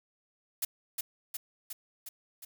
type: noise with echo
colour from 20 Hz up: blue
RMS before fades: -31 dBFS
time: 0.62-0.65 s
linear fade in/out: 5 ms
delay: 360 ms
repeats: 5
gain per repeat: -3 dB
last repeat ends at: 2.45 s
effects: none